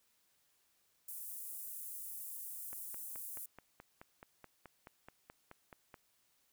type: high-pass noise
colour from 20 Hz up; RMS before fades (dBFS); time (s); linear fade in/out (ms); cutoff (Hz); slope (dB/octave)
pink; -46; 1.08-3.46; 5; 10000; 24
type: click train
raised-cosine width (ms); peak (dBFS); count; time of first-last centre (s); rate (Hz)
0.5; -36; 16; 2.73-5.942; 4.67
effects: white hiss -75 dBFS RMS until 6.52 s